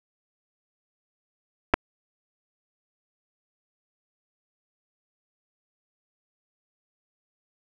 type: clicks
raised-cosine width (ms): 0.5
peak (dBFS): -3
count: 2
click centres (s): 1.738 / 1.741
effects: none